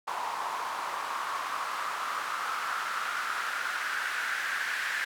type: noise with band-pass filter sweep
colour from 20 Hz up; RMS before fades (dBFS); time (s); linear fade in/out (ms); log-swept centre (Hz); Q
white; -33; 0.07-5.05; 10; 950 to 1700; 4.3
effects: none